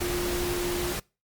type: tone in noise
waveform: sine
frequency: 352.9 Hz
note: F4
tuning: 18 cents sharp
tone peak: -28 dBFS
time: 0.01-0.93 s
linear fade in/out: 10 ms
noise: pink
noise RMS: -31 dBFS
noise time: 0-1 s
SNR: 0 dB
effects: noise-tail reverb RT60 0.3 s tail -25 dB re dry + MP3 96 kbps